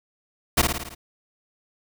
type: noise with echo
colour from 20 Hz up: pink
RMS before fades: -17 dBFS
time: 0.57-0.62 s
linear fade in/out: 10 ms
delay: 55 ms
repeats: 6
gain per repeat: -4 dB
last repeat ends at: 0.95 s
effects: none